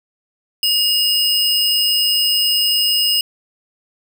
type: tone pair together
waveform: square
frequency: 2855 / 5052 Hz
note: F7 / D#8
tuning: +37 / +26 cents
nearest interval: minor seventh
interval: 989 cents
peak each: -17 dBFS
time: 0.63-3.21 s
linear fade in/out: 2 ms
effects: none